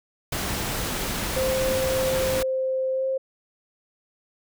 pink noise, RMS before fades -28 dBFS, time 0.32-2.43 s, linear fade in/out 5 ms
sine tone with pitch glide, 523.3 to 529.7 Hz, C5 to C5, 0 to +21 cents, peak -22 dBFS, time 1.36-3.18 s, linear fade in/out 10 ms, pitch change +21 cents, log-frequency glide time 2.92-3.06 s
effects none

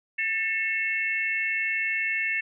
sine tone cluster, 1784 / 2186 / 2680 Hz, A6 / C#7 / E7, +23 / -25 / +28 cents, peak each -29 / -27 / -31 dBFS, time 0.18-2.41 s, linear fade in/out 10 ms, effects none

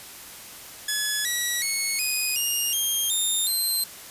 10% pulse tone with pitch steps, 1702 / 1932.6 / 2195 / 2492 / 2830 / 3213 / 3648 / 4143 Hz, G#6 / B6 / C#7 / D#7 / F7 / G7 / A#7 / C8, +42 / -38 / -18 / +2 / +22 / +42 / -38 / -18 cents, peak -15 dBFS, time 0.88-3.84 s, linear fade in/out 5 ms, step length 370 ms, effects white hiss -42 dBFS RMS until 4.1 s + resampled to 32000 Hz

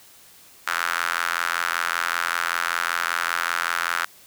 sawtooth tone with high-pass filter, 85.2 Hz, F2, 42 cents flat, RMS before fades -25 dBFS, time 0.67-4.05 s, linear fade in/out 5 ms, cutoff 1400 Hz, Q 3.6, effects white hiss -50 dBFS RMS until 4.26 s

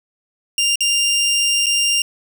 20% pulse tone with dropouts, 2794 Hz, F7, in tune, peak -10 dBFS, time 0.58-2.02 s, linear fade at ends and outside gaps 2 ms, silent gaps 0.757-0.806 / 1.66-1.666 s, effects none

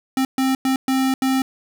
square tone bursts at uneven times, 263.9 Hz, C4, 15 cents sharp, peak -17 dBFS, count 5, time 0.17-0.25 / 0.38-0.55 / 0.65-0.76 / 0.88-1.14 / 1.22-1.42 s, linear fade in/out 2 ms, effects none

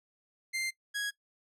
sawtooth tone pair in turn, 2093 / 1658 Hz, C7 / G#6, 0 / -3 cents, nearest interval major third, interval 403 cents, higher first, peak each -28 dBFS, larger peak neither, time 0.53-0.71 / 0.94-1.11 s, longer first, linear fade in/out 20 ms, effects noise-tail reverb RT60 0.1 s tail -19 dB re dry + low-pass 11000 Hz 12 dB/octave

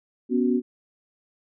sine chord, B suspended second, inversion none, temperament equal, 246.9 / 277.2 / 370 Hz, B3 / C#4 / F#4, 0 / 0 / 0 cents, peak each -21 / -26 / -25 dBFS, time 0.29-0.62 s, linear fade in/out 50 ms, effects none

